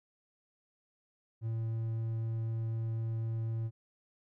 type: tone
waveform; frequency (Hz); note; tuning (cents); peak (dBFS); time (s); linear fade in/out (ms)
triangle; 113; A2; +47; -30; 1.41-3.71; 50
effects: none